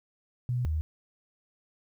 sine tone pair in turn, 123.47 / 77.78 Hz, B2 / D#2, 0 / 0 cents, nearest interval minor sixth, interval 800 cents, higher first, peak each -26 dBFS, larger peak neither, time 0.49-0.65 / 0.65-0.81 s, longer neither, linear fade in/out 0 ms, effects 11-bit

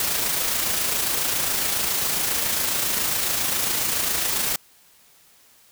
white noise with amplitude modulation, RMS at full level -22 dBFS, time 0-4.56 s, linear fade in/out 2 ms, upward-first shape sine, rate 27.3 Hz, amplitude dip 35%, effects white hiss -55 dBFS RMS until 5.71 s

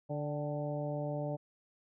harmonic tone with a mistuned harmonic, 146.83 Hz, D3, in tune, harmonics 1 / 2 / 3 / 4 / 5 / 6, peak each -37 / -42 / -45 / -38 / -46 / -51 dBFS, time 0.09-1.37 s, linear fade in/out 20 ms, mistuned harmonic 5, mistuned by +56 cents, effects none

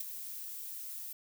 violet noise with ADSR envelope, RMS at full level -33 dBFS, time 0-1.13 s, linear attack 8 ms, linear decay 8 ms, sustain -10 dB, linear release 5 ms, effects none

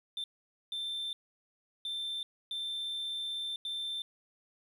sine tone bursts at uneven times, 3562 Hz, A7, 21 cents sharp, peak -32 dBFS, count 5, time 0.17-0.24 / 0.72-1.13 / 1.85-2.23 / 2.51-3.56 / 3.65-4.02 s, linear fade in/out 2 ms, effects tanh soft clip ceiling -33 dBFS + 11-bit

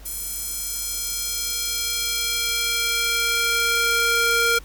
square tone with high-pass filter sweep, 466.2 Hz, A#4, in tune, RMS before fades -23 dBFS, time 0.05-4.59 s, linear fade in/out 10 ms, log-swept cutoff 10000 to 1000 Hz, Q 0.91, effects added 50 Hz sine -41 dBFS peak until 4.64 s + pink hiss -49 dBFS RMS until 4.64 s

